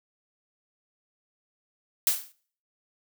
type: noise with exponential decay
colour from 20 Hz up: blue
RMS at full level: -19 dBFS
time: 2.07-2.32 s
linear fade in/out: 1 ms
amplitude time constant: 53 ms
effects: noise-tail reverb RT60 0.5 s tail -21 dB re dry